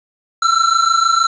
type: tone pair together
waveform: square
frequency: 1332 / 1358.4 Hz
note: E6 / F6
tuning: +18 / -48 cents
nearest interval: unison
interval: 34 cents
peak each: -15 dBFS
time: 0.42-1.27 s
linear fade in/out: 5 ms
effects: resampled to 16000 Hz + 7-bit